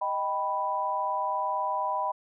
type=chord; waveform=sine; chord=Eb augmented; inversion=none; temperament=equal; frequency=622.3 / 784 / 987.8 Hz; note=Eb5 / G5 / B5; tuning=0 / 0 / 0 cents; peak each=-34 / -32 / -28 dBFS; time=0.01-2.12 s; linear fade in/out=10 ms; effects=none